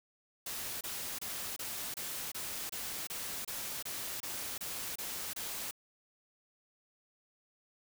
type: noise bursts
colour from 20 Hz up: white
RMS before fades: -40 dBFS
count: 14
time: 0.46-5.711 s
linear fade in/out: 5 ms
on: 350 ms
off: 27 ms
effects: none